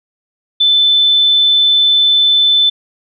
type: tone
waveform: sine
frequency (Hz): 3520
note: A7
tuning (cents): 0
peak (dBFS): -7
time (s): 0.6-2.7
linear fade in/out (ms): 10
effects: none